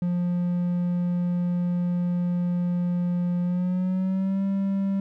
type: tone with pitch glide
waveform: triangle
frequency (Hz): 176.3 to 195.62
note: F3 to G3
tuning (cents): +17 to -3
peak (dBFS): -20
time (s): 0.02-5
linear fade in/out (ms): 2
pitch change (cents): +180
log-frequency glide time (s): 3.42-4.44
effects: none

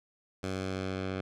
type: tone with low-pass filter sweep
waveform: 10% pulse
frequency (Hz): 94.6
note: F#2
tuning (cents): +39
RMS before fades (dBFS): -35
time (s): 0.43-1.21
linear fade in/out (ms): 5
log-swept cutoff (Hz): 8100 to 3200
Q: 0.83
effects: none

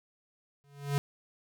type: tone with exponential growth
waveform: square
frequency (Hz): 142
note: C#3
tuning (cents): +42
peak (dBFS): -24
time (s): 0.64-0.98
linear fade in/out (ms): 0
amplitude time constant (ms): 72
effects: none

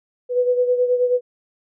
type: beating tone pair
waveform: sine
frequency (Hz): 493.9 / 503.3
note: B4 / B4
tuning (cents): 0 / +33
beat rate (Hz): 9.4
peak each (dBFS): -16 / -23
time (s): 0.29-1.21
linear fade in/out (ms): 50
effects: none

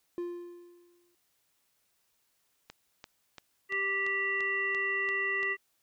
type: tone with exponential decay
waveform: triangle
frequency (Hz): 349.2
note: F4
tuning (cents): 0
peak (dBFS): -29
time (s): 0.18-1.15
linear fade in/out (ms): 1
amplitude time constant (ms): 210
type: click train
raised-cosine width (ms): 0.2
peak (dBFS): -27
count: 9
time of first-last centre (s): 2.7-5.43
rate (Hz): 2.93
type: harmonic tone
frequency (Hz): 392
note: G4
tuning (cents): 0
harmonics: 1 / 3 / 5 / 7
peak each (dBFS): -38 / -40 / -29 / -39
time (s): 3.69-5.57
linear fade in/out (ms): 50
effects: white hiss -74 dBFS RMS until 5.82 s

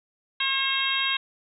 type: harmonic tone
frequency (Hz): 539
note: C#5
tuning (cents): -49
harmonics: 2 / 3 / 4 / 5 / 6 / 7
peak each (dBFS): -32 / -31 / -31 / -29 / -28 / -29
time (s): 0.4-1.17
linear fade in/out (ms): 5
effects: none

